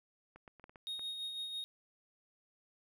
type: clicks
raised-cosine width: 0.5 ms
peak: -40 / -37 / -43 / -37 / -41 / -38 / -38 dBFS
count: 7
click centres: 0.36 / 0.478 / 0.597 / 0.641 / 0.695 / 0.758 / 0.994 s
type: tone with tremolo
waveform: triangle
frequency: 3729 Hz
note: A#7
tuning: in tune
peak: -36 dBFS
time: 0.87-1.64 s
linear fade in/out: 0 ms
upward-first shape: sine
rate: 6 Hz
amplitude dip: 40%
effects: none